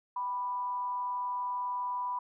sine tone with frequency modulation, 987.8 Hz, B5, in tune, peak -31 dBFS, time 0.16-2.19 s, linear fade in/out 5 ms, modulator 203 Hz, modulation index 0.23, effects none

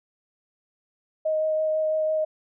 sine tone with vibrato, 625 Hz, D#5, 8 cents sharp, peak -21 dBFS, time 1.25-2.25 s, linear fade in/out 10 ms, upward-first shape sine, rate 6 Hz, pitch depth 9 cents each way, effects none

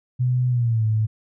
sine tone with pitch glide, 125.4 to 109.17 Hz, B2 to A2, +27 to -13 cents, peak -17 dBFS, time 0.19-1.07 s, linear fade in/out 20 ms, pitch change -240 cents, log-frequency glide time 0.49-0.85 s, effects none

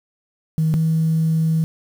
sine tone pair in turn, 158.5 / 160.62 Hz, D#3 / E3, +32 / -45 cents, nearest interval unison, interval 23 cents, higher second, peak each -14 dBFS, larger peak neither, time 0.58-0.74 / 0.74-1.64 s, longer second, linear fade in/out 0 ms, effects tanh soft clip ceiling -10 dBFS + 7-bit

